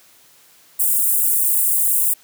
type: high-pass noise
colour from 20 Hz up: white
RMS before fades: -17 dBFS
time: 0.79-2.14 s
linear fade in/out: 10 ms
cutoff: 8200 Hz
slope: 48 dB/octave
effects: white hiss -51 dBFS RMS until 2.23 s + high-pass 100 Hz 12 dB/octave